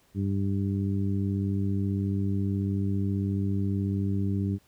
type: harmonic tone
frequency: 98.4 Hz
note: G2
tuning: 7 cents sharp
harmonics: 1 / 2 / 3 / 4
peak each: -27 / -29 / -34 / -40 dBFS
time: 0.14-4.59 s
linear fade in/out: 50 ms
effects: pink hiss -64 dBFS RMS until 4.67 s